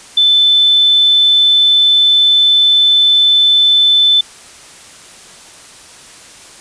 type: tone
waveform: sine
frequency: 3520 Hz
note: A7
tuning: in tune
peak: -6 dBFS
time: 0.17-4.21 s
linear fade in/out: 5 ms
effects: white hiss -37 dBFS RMS until 6.6 s + resampled to 22050 Hz